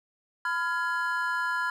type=chord; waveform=triangle; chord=F diminished; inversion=second; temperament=just; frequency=1005.8 / 1396.9 / 1676.3 Hz; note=Cb6 / F6 / Ab6; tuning=+31 / 0 / +16 cents; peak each=-29 / -28 / -30 dBFS; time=0.45-1.7 s; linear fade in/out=2 ms; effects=none